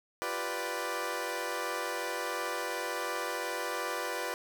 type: chord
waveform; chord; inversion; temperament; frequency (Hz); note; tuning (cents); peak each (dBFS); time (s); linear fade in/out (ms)
15% pulse; G dominant seventh; third; equal; 349.2 / 392 / 493.9 / 587.3; F4 / G4 / B4 / D5; 0 / 0 / 0 / 0; -34 / -35 / -30 / -32; 0.22-4.34; 0
effects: 10-bit